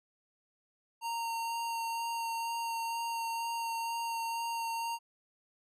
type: tone with vibrato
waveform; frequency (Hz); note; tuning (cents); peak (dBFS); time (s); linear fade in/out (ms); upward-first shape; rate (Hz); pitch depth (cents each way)
square; 922; A#5; -19; -34; 1.01-4.99; 50; sine; 2.1; 11
effects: resampled to 32000 Hz